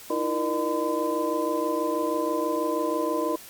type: tone cluster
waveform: sine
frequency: 312.4 / 338.6 / 472 / 604 / 1016 Hz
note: D#4 / E4 / A#4 / D5 / B5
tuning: +7 / +46 / +22 / +48 / +49 cents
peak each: -30 dBFS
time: 0.1-3.36 s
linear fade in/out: 5 ms
effects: white hiss -45 dBFS RMS until 3.49 s + Opus 48 kbps